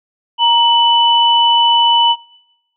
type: tone pair together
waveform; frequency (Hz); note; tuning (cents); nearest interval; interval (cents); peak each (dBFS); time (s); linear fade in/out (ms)
sine; 937 / 2986; A#5 / F#7; +9 / +15; octave + minor sixth; 2006; -11; 0.38-2.16; 50
effects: noise-tail reverb RT60 1.0 s tail -24 dB re dry